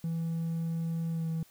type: tone with pitch glide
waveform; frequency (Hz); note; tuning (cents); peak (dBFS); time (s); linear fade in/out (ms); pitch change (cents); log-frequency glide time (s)
triangle; 165 to 162.35; E3 to E3; +2 to -26; -27; 0.04-1.43; 2; -28; 1.1-1.28
effects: tanh soft clip ceiling -24 dBFS + white hiss -61 dBFS RMS until 1.5 s